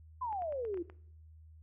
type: exponential sweep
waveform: sine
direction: down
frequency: 1046 to 329.6 Hz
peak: -34 dBFS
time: 0.21-0.83 s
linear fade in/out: 10 ms
type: clicks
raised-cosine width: 0.5 ms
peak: -38 dBFS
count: 7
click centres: 0.327 / 0.421 / 0.524 / 0.651 / 0.743 / 0.774 / 0.899 s
effects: noise-tail reverb RT60 0.6 s tail -19 dB re dry + added 79 Hz sine -53 dBFS peak until 1.62 s